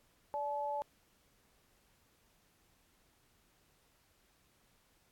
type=tone pair together; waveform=sine; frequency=580 / 861.2 Hz; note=D5 / A5; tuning=-22 / -37 cents; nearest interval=perfect fifth; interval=685 cents; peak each=-39 / -36 dBFS; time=0.34-0.82 s; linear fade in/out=0 ms; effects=pink hiss -71 dBFS RMS until 5.11 s + AAC 64 kbps